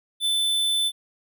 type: tone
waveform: square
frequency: 3520 Hz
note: A7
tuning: in tune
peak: -21 dBFS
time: 0.2-0.92 s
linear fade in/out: 50 ms
effects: none

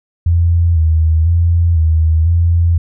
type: tone with vibrato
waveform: sine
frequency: 82.41 Hz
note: E2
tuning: in tune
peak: -8 dBFS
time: 0.26-2.78 s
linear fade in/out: 5 ms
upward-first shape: square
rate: 1 Hz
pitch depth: 52 cents each way
effects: none

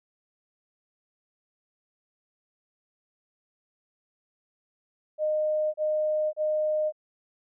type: tone bursts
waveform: sine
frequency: 614 Hz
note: D#5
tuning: 23 cents flat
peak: -23 dBFS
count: 3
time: 5.18-6.924 s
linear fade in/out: 50 ms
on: 560 ms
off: 32 ms
effects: none

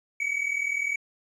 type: tone pair together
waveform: triangle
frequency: 2240 / 2280 Hz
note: C#7 / C#7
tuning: +18 / +48 cents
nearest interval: unison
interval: 30 cents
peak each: -28 / -26 dBFS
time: 0.2-0.96 s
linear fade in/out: 5 ms
effects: resampled to 24000 Hz

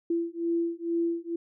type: beating tone pair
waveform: sine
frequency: 336.2 / 338.4 Hz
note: E4 / E4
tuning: +34 / +45 cents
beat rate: 2.2 Hz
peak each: -29 dBFS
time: 0.1-1.36 s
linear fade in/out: 5 ms
effects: none

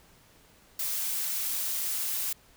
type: noise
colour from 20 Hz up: blue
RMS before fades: -31 dBFS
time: 0.79-2.33 s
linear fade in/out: 5 ms
effects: pink hiss -59 dBFS RMS until 2.56 s

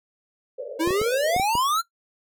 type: band-pass noise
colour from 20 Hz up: white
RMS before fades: -34 dBFS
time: 0.58-1.37 s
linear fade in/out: 10 ms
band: 450 to 580 Hz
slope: 96 dB/octave
type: exponential sweep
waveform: square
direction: up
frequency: 311.1 to 1396.9 Hz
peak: -21 dBFS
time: 0.79-1.82 s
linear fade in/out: 20 ms
type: clicks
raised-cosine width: 2 ms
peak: -16 dBFS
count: 6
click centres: 0.875 / 0.907 / 1.015 / 1.364 / 1.398 / 1.553 s
effects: noise-tail reverb RT60 0.1 s tail -17 dB re dry

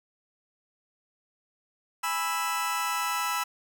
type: chord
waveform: sawtooth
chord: E major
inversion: first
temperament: just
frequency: 824.1 / 988.9 / 1318.5 Hz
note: G#5 / B5 / E6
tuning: -14 / +2 / 0 cents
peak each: -32 / -27 / -26 dBFS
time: 2.03-3.44 s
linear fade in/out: 10 ms
effects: none

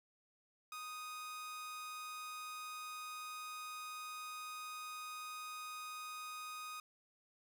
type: tone with amplitude modulation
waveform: sawtooth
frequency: 1244.5 Hz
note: D#6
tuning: in tune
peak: -40 dBFS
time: 0.72-6.8 s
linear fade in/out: 2 ms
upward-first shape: sine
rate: 292 Hz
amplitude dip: 25%
effects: none

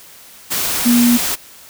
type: tone in noise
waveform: sine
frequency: 240 Hz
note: B3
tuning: 49 cents flat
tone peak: -9 dBFS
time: 0.85-1.18 s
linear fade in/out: 20 ms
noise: white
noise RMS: -19 dBFS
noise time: 0.5-1.36 s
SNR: +7 dB
effects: white hiss -41 dBFS RMS until 1.69 s

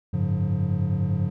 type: tone cluster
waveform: triangle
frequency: 95 / 105 / 142.6 / 178.5 Hz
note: F#2 / G#2 / C#3 / F3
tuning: +46 / +19 / +49 / +38 cents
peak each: -25 dBFS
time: 0.13-1.3 s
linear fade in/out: 10 ms
effects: none

